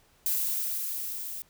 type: noise with level ramp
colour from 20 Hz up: violet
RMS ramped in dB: -27 to -38 dBFS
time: 0.26-1.42 s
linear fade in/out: 0 ms
effects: pink hiss -63 dBFS RMS until 1.49 s